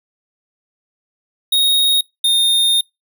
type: tone pair in turn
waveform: square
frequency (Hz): 3746 / 3660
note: A#7 / A#7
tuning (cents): +8 / -32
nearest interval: unison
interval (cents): 40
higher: first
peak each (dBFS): -12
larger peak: neither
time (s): 1.52-2.01 / 2.24-2.81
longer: second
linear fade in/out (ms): 5
effects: noise-tail reverb RT60 0.2 s tail -25 dB re dry